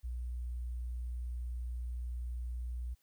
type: tone with sample-and-hold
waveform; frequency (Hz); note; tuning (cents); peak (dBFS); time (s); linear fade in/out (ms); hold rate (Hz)
sine; 60.6; B1; -32; -36; 0.03-2.95; 20; 8820
effects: white hiss -75 dBFS RMS until 3.02 s